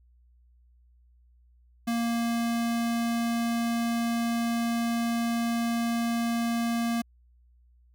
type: tone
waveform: square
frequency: 233.1 Hz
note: A#3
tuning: in tune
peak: -26 dBFS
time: 1.87-7.02 s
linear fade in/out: 10 ms
effects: added 60 Hz sine -57 dBFS peak until 7.94 s